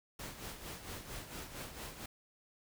pink noise with tremolo, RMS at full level -44 dBFS, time 0.19-2.06 s, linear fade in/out 5 ms, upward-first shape sine, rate 4.4 Hz, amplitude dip 60%, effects none

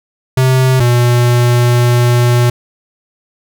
square tone pair in turn, 130 / 121.3 Hz, C3 / B2, -11 / -31 cents, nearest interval minor second, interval 120 cents, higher first, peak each -8 dBFS, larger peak neither, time 0.37-0.8 / 0.8-2.5 s, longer second, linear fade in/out 5 ms, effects none

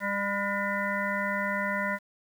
harmonic tone with a mistuned harmonic, 200 Hz, G3, 35 cents sharp, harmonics 1 / 3 / 5 / 7 / 9 / 10, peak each -34 / -34 / -34 / -34 / -34 / -34 dBFS, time 0-1.99 s, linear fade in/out 50 ms, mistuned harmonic 7, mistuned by +43 cents, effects 9-bit

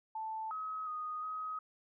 sine tone with pitch steps, 880 / 1274 / 1241 / 1263 Hz, A5 / D#6 / D#6 / D#6, 0 / +41 / -5 / +26 cents, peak -37 dBFS, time 0.15-1.59 s, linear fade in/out 5 ms, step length 360 ms, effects none

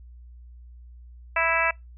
harmonic tone, 329.6 Hz, E4, in tune, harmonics 2 / 3 / 4 / 5 / 6 / 7 / 8, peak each -28 / -28 / -28 / -28 / -28 / -28 / -28 dBFS, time 1.36-1.71 s, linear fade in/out 5 ms, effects noise-tail reverb RT60 0.2 s tail -25 dB re dry + added 60 Hz sine -43 dBFS peak until 1.97 s

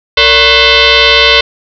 sine tone with frequency modulation, 454.6 Hz, A#4, 43 cents flat, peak -3 dBFS, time 0.17-1.41 s, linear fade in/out 5 ms, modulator 516 Hz, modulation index 7.4, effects none

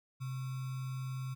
sine tone with sample-and-hold, 130.3 Hz, C3, 7 cents flat, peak -36 dBFS, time 0.2-1.35 s, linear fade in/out 20 ms, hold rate 1225 Hz, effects none

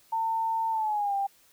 sine tone with pitch glide, 900 to 792.6 Hz, A5 to G5, +39 to +19 cents, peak -25 dBFS, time 0.12-1.27 s, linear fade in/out 10 ms, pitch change -220 cents, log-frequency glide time 0.71-1.15 s, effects white hiss -61 dBFS RMS until 1.52 s

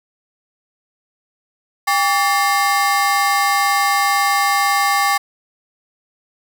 30% pulse ring-modulated tone, 972 Hz, B5, 28 cents flat, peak -8 dBFS, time 1.87-5.18 s, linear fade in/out 10 ms, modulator 171 Hz, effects none

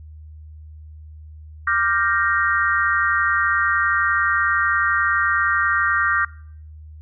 sine chord, G minor seventh, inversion second, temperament equal with one note detuned, 1180.1 / 1396.9 / 1568 / 1864.7 Hz, D6 / F6 / G6 / Bb6, +8 / 0 / 0 / 0 cents, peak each -22 dBFS, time 1.67-6.25 s, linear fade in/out 5 ms, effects noise-tail reverb RT60 0.6 s tail -22 dB re dry + added 77 Hz sine -37 dBFS peak until 7.01 s

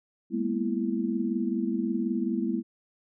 sine tone cluster, 202.6 / 228 / 246.7 / 331.9 Hz, G#3 / A#3 / B3 / E4, -43 / -38 / -2 / +12 cents, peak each -31 dBFS, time 0.3-2.63 s, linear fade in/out 50 ms, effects none

